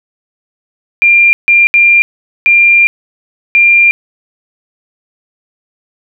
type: tone bursts at uneven times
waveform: sine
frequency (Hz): 2390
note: D7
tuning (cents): +30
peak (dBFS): -3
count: 5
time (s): 1.02-1.33 / 1.48-1.67 / 1.74-2.02 / 2.46-2.87 / 3.55-3.91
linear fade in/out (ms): 0
effects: none